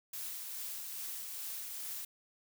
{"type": "noise with tremolo", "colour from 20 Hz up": "blue", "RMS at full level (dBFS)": -41, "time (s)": [0.13, 2.05], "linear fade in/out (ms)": 5, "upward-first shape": "triangle", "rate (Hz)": 2.4, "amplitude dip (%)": 30, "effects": []}